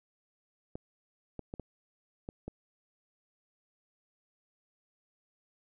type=clicks; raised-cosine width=2 ms; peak=-26 dBFS; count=6; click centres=0.755 / 1.393 / 1.539 / 1.597 / 2.289 / 2.48 s; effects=none